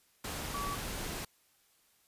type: tone in noise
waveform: sine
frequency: 1142 Hz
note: D6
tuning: 49 cents flat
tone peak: -36 dBFS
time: 0.54-0.75 s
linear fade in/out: 5 ms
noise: pink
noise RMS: -39 dBFS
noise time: 0.24-1.25 s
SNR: 0 dB
effects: white hiss -69 dBFS RMS until 2.07 s + resampled to 32000 Hz